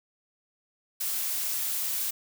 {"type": "noise", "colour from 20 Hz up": "blue", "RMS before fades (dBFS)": -30, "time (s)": [1, 2.11], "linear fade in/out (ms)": 10, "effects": []}